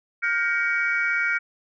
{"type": "chord", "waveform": "sine", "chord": "G half-diminished seventh", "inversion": "third", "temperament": "just", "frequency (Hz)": [1411.2, 1568, 1881.6, 2258], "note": ["F6", "G6", "Bb6", "Db7"], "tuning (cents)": [18, 0, 16, 31], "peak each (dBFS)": [-24, -28, -29, -24], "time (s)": [0.22, 1.39], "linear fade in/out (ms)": 20, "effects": ["tanh soft clip ceiling -12 dBFS"]}